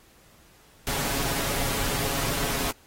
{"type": "noise with comb filter", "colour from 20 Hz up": "pink", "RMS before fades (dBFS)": -28, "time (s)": [0.87, 2.71], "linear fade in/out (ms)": 0, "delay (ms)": 7.2, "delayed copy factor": 0.6, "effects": ["pink hiss -57 dBFS RMS until 2.86 s", "AAC 48 kbps"]}